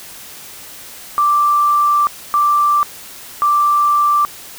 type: tone bursts at uneven times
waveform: sine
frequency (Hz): 1174.7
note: D6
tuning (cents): 0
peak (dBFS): -10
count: 3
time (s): 1.18-2.07 / 2.34-2.83 / 3.42-4.25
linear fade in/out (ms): 0
effects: white hiss -35 dBFS RMS until 4.58 s